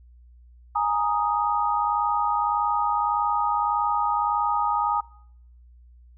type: chord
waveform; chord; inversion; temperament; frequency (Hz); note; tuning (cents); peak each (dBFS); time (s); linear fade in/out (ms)
sine; Ab suspended second; none; equal; 830.6 / 932.3 / 1244.5; Ab5 / Bb5 / Eb6; 0 / 0 / 0; -25; 0.75-5.01; 10
effects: noise-tail reverb RT60 0.7 s tail -23 dB re dry + added 60 Hz sine -48 dBFS peak until 6.17 s